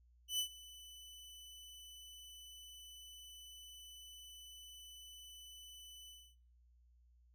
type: tone with ADSR envelope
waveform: sawtooth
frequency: 2994 Hz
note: F#7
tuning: 20 cents sharp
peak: -30 dBFS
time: 0.28-6.36 s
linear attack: 110 ms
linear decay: 90 ms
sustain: -20 dB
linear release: 270 ms
effects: noise-tail reverb RT60 0.4 s tail -19 dB re dry + added 60 Hz sine -65 dBFS peak until 7.34 s